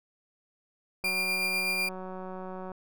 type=tone with tremolo; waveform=35% pulse; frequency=2394 Hz; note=D7; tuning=33 cents sharp; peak=-24 dBFS; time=1.04-1.89 s; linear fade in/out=5 ms; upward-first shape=sine; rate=8 Hz; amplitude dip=25%
type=click train; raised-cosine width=1 ms; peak=-27 dBFS; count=313; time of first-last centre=1.04-2.717 s; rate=186 Hz
effects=none